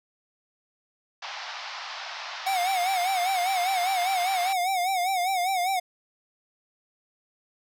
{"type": "band-pass noise", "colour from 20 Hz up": "pink", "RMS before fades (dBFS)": -37, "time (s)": [1.22, 4.53], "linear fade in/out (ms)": 5, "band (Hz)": [690, 5500], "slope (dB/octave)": 48}
{"type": "tone with vibrato", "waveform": "square", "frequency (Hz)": 740, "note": "F#5", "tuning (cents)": 0, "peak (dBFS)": -24, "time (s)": [2.46, 5.8], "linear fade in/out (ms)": 10, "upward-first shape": "sine", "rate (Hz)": 5, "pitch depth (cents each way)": 96}
{"effects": []}